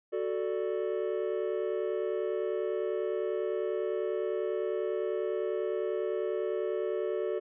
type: chord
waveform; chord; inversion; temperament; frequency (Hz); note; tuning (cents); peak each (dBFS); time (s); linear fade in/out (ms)
triangle; D major; first; equal; 370 / 440 / 587.3; F#4 / A4 / D5; 0 / 0 / 0; -31 / -31 / -34; 0.12-7.4; 20
effects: resampled to 8000 Hz